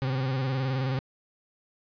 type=tone with vibrato; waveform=40% pulse; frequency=131.7 Hz; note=C3; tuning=12 cents sharp; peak=-25 dBFS; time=0.02-0.99 s; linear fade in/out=0 ms; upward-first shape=square; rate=19 Hz; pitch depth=50 cents each way; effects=resampled to 11025 Hz + 11-bit